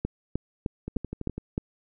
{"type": "two click trains", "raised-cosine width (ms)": 3, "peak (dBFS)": [-14, -20], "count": [6, 7], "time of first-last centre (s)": [[0.05, 1.579], [0.88, 1.38]], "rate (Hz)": [3.27, 12], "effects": []}